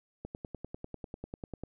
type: click train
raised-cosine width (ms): 2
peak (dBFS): -26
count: 15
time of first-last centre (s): 0.25-1.636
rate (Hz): 10.1
effects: none